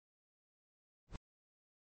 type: noise with exponential growth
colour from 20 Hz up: brown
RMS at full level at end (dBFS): -37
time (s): 1.07-1.16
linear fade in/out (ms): 2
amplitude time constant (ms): 18
effects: MP3 32 kbps